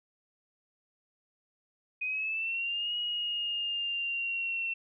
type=linear two-way sweep; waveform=sine; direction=up then down; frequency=2489 to 2900 to 2702 Hz; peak=-30 dBFS; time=2.01-4.74 s; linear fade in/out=10 ms; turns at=2.97 s; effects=none